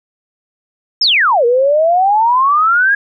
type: exponential two-way sweep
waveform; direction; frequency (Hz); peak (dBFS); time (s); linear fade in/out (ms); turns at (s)
sine; down then up; 5540 to 463.9 to 1672; -8; 1.01-2.95; 5; 1.45
effects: none